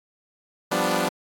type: chord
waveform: 10% pulse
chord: G dominant seventh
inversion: third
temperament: equal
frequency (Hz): 174.61 / 196 / 246.9 / 293.7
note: F3 / G3 / B3 / D4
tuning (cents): 0 / 0 / 0 / 0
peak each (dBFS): -19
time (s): 0.71-1.09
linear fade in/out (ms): 10
effects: AAC 64 kbps